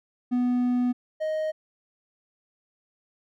triangle tone pair in turn, 246.9 / 624.1 Hz, B3 / D#5, 0 / +5 cents, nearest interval octave + major third, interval 1605 cents, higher second, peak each -19 / -23 dBFS, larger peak first, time 0.31-0.93 / 1.2-1.52 s, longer first, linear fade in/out 20 ms, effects none

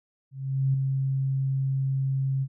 sine tone with ADSR envelope, 134.7 Hz, C#3, 49 cents flat, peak -19 dBFS, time 0.31-2.48 s, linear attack 430 ms, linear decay 3 ms, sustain -4 dB, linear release 57 ms, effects none

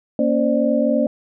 sine tone cluster, 233.9 / 277.9 / 526 / 594 Hz, A#3 / C#4 / C5 / D5, +6 / +4 / +9 / +20 cents, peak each -19 / -21 / -22 / -20 dBFS, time 0.19-1.07 s, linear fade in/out 2 ms, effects none

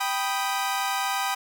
sawtooth chord, G augmented, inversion none, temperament equal, 784 / 987.8 / 1244.5 Hz, G5 / B5 / D#6, 0 / 0 / 0 cents, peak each -24 / -26 / -27 dBFS, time 0-1.35 s, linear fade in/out 10 ms, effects none

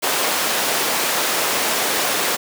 pink high-pass noise, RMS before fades -20 dBFS, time 0.02-2.37 s, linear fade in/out 20 ms, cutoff 440 Hz, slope 12 dB/octave, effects none

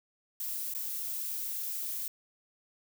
violet noise with dropouts, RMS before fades -36 dBFS, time 0.4-2.08 s, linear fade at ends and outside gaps 2 ms, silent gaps 0.738-0.748 s, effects none

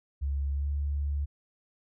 sine tone with pitch glide, 69.8 to 71.72 Hz, C#2 to D2, +13 to -40 cents, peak -27 dBFS, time 0.21-1.26 s, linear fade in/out 20 ms, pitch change +47 cents, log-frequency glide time 0.52-0.68 s, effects none

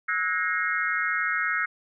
sine tone cluster, 1301 / 1458 / 1645 / 1873 / 2140 Hz, E6 / F#6 / G#6 / A#6 / C7, -23 / -26 / -17 / +8 / +38 cents, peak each -30 dBFS, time 0.08-1.66 s, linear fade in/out 10 ms, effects none

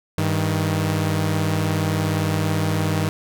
sawtooth tone pair together, 99.2 / 157.47 Hz, G2 / D#3, +21 / +21 cents, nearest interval minor sixth, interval 800 cents, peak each -18 dBFS, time 0.18-3.09 s, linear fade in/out 0 ms, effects none

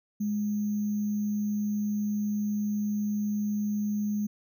sine tone with sample-and-hold, 208 Hz, G#3, 3 cents sharp, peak -26 dBFS, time 0.2-4.27 s, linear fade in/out 10 ms, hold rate 6300 Hz, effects none

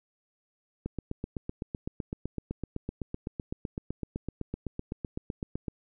click train, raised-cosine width 3 ms, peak -20 dBFS, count 39, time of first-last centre 0.86-5.682 s, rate 7.88 Hz, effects none

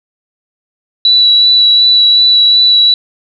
sine tone with vibrato, 3939 Hz, B7, 5 cents flat, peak -4 dBFS, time 1.05-2.94 s, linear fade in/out 2 ms, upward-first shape sine, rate 2.7 Hz, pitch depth 12 cents each way, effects none

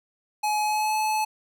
square tone with pitch glide, 846 to 861.8 Hz, G#5 to A5, +32 to -36 cents, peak -23 dBFS, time 0.43-1.25 s, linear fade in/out 10 ms, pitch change +32 cents, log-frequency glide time 0.62-0.95 s, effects none

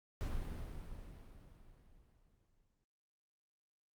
brown noise with exponential decay, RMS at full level -38 dBFS, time 0.21-2.84 s, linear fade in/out 0 ms, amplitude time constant 570 ms, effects noise-tail reverb RT60 0.6 s tail -24 dB re dry + Opus 48 kbps

